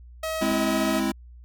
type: tone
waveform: sawtooth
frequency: 638 Hz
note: D#5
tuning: 43 cents sharp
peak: -23 dBFS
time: 0.23-1 s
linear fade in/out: 5 ms
type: chord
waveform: square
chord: Ab augmented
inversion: none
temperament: equal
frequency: 207.7 / 261.6 / 329.6 Hz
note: Ab3 / C4 / E4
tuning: 0 / 0 / 0 cents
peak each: -28 dBFS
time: 0.41-1.12 s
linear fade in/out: 10 ms
type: clicks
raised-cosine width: 2 ms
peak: -24 dBFS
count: 2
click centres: 0.431 / 0.517 s
effects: added 60 Hz sine -43 dBFS peak until 1.44 s